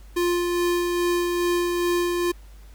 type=tone with tremolo; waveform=square; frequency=349.9 Hz; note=F4; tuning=3 cents sharp; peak=-20 dBFS; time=0.16-2.32 s; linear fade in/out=10 ms; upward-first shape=sine; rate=2.4 Hz; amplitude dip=30%; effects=added 50 Hz sine -42 dBFS peak until 2.74 s + pink hiss -56 dBFS RMS until 2.74 s